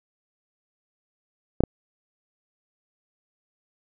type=clicks; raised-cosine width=2 ms; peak=-6 dBFS; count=2; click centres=1.606 / 1.637 s; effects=none